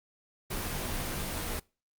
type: noise with comb filter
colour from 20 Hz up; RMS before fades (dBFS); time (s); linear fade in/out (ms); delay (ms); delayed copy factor
pink; -34; 0.5-1.6; 10; 18; -0.85
effects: noise-tail reverb RT60 0.3 s tail -24 dB re dry + Opus 24 kbps